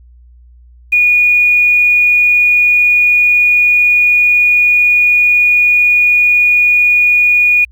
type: tone with quantisation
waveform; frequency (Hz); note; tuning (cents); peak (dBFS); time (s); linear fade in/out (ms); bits
sine; 2451; D#7; -27; -6; 0.92-7.65; 10; 6
effects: added 60 Hz sine -38 dBFS peak until 7.71 s